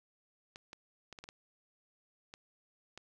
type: clicks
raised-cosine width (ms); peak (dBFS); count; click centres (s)
0.2; -30; 8; 0.559 / 0.731 / 1.127 / 1.188 / 1.24 / 1.289 / 2.339 / 2.976
effects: none